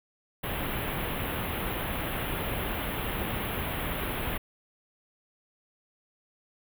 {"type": "band-stop noise", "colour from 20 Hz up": "pink", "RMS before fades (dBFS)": -32, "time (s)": [0.43, 4.38], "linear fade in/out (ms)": 10, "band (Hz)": [3400, 11000], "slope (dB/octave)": 48, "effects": []}